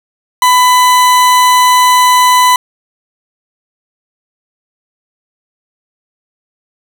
40% pulse tone, 999 Hz, B5, 20 cents sharp, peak -4 dBFS, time 0.42-2.56 s, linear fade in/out 2 ms, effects none

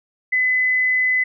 sine tone, 2015 Hz, B6, 34 cents sharp, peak -15 dBFS, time 0.32-1.24 s, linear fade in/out 10 ms, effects none

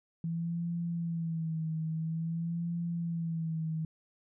sine tone with vibrato, 164.81 Hz, E3, in tune, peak -31 dBFS, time 0.24-3.85 s, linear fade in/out 2 ms, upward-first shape sine, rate 0.49 Hz, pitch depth 60 cents each way, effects none

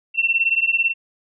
sine beating tone pair, 2700 / 2718 Hz, E7 / F7, +41 / -48 cents, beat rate 18 Hz, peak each -19 dBFS, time 0.14-0.94 s, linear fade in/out 50 ms, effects none

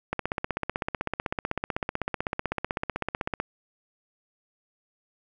click train, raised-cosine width 0.5 ms, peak -12 dBFS, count 53, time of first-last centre 0.13-3.4 s, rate 15.9 Hz, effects none

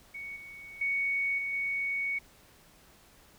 sine tone with level steps, 2228 Hz, C#7, 8 cents sharp, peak -38 / -44 / -27 / -31 / -29 dBFS, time 0.14-2.19 s, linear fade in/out 10 ms, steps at 0.36 / 0.81 / 1.38 / 1.53 s, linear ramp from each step 5 ms, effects pink hiss -59 dBFS RMS until 3.38 s

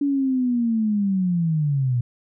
sine linear sweep, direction down, 287 to 118.4 Hz, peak -18 dBFS, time 0.01-2.01 s, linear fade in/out 5 ms, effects none

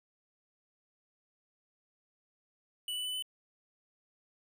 square tone with pitch steps, 2963 / 2980 / 2997 / 3015 Hz, F#7 / F#7 / F#7 / F#7, +2 / +12 / +22 / +32 cents, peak -35 dBFS, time 2.88-3.224 s, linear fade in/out 2 ms, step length 86 ms, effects none

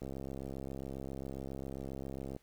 click train, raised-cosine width 2 ms, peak -29 dBFS, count 159, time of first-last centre 0.02-2.364 s, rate 67.4 Hz, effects pink hiss -71 dBFS RMS until 2.42 s

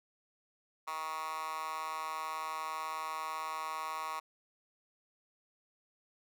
10% pulse tone with high-pass filter, 158.1 Hz, D#3, 28 cents sharp, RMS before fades -39 dBFS, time 0.87-4.2 s, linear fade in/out 10 ms, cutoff 1100 Hz, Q 4.7, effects none

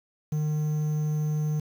triangle tone with quantisation, 152.1 Hz, D#3, 39 cents flat, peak -22 dBFS, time 0.32-1.6 s, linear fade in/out 5 ms, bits 8, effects none

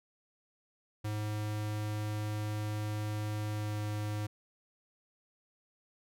square tone with pitch glide, 106 to 105.33 Hz, G#2 to G#2, +36 to +25 cents, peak -34 dBFS, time 1.04-4.27 s, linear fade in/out 10 ms, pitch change -11 cents, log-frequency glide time 3.49-3.8 s, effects none

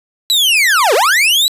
40% pulse linear two-way sweep, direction down then up, 4018 to 380 to 4018 Hz, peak -8 dBFS, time 0.3-1.48 s, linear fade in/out 0 ms, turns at 0.94 s, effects resampled to 32000 Hz + 8-bit

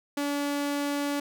sawtooth tone, 286.6 Hz, D4, 42 cents flat, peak -23 dBFS, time 0.17-1.2 s, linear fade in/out 5 ms, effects none

